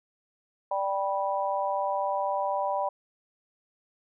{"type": "chord", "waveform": "sine", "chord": "G major", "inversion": "second", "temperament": "just", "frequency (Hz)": [588, 784, 980], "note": ["D5", "G5", "B5"], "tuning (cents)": [2, 0, -14], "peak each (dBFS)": -30, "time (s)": [0.71, 2.89], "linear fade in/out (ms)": 5, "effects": []}